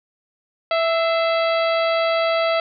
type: harmonic tone with a mistuned harmonic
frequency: 659 Hz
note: E5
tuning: 1 cent flat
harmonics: 1 / 2 / 3 / 4 / 5 / 6 / 7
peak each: -18 / -24 / -28 / -30 / -32 / -34 / -35 dBFS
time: 0.71-2.6 s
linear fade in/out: 2 ms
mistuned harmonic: 3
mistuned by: +59 cents
effects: none